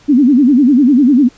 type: tone with vibrato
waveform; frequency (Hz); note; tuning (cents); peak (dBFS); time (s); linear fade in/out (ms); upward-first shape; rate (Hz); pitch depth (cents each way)
sine; 265.8; C4; +27; -5; 0.08-1.29; 20; sine; 10; 210
effects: pink hiss -45 dBFS RMS until 1.37 s + resampled to 16000 Hz